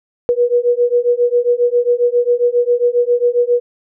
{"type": "beating tone pair", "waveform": "sine", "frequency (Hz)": [480.3, 487.7], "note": ["B4", "B4"], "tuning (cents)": [-48, -22], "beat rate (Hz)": 7.4, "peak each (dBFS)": -14, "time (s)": [0.29, 3.6], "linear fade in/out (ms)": 0, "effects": []}